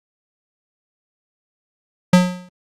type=tone with exponential decay; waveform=square; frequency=180.5 Hz; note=F#3; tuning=43 cents flat; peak=-6 dBFS; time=2.13-2.49 s; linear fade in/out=5 ms; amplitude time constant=78 ms; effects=low-pass 9000 Hz 12 dB/octave + Opus 48 kbps